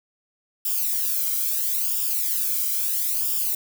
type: noise with flanger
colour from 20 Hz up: violet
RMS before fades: -24 dBFS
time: 0.65-3.55 s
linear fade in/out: 5 ms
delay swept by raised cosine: 0.48 to 1.13 ms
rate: 0.75 Hz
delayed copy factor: -0.85
effects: none